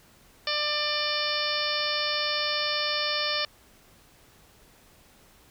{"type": "harmonic tone with a mistuned harmonic", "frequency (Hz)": 595, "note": "D5", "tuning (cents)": 22, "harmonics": [1, 2, 3, 4, 5, 6, 7, 8, 9], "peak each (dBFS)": [-34, -34, -34, -34, -34, -34, -34, -34, -34], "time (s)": [0.47, 3.45], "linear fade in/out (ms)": 2, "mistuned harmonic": 7, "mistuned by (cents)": 65, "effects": ["pink hiss -57 dBFS RMS until 5.5 s"]}